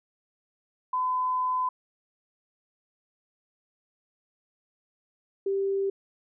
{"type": "tone pair in turn", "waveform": "sine", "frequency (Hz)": [1013, 392.1], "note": ["B5", "G4"], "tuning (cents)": [44, 0], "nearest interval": "octave + major third", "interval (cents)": 1644, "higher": "first", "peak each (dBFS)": -24, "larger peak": "neither", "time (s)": [[0.93, 1.69], [5.46, 5.9]], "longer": "first", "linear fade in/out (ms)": 5, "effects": []}